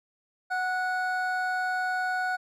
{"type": "tone pair together", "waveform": "triangle", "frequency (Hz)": [740, 1469.8], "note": ["F#5", "F#6"], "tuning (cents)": [0, -12], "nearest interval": "octave", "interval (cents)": 1188, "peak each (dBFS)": -27, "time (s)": [0.5, 2.37], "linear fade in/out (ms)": 20, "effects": []}